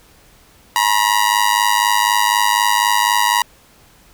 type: tone with amplitude modulation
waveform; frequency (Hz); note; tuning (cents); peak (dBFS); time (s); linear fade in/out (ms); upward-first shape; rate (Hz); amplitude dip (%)
sawtooth; 959; A#5; +49; -5; 0.76-3.42; 0; sine; 104; 90
effects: pink hiss -49 dBFS RMS until 4.13 s